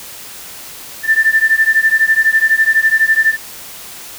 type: beating tone pair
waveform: sine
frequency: 1771 / 1783 Hz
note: A6 / A6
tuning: +11 / +22 cents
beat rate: 12 Hz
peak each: -12 dBFS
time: 1.03-3.37 s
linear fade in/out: 50 ms
effects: white hiss -32 dBFS RMS until 4.18 s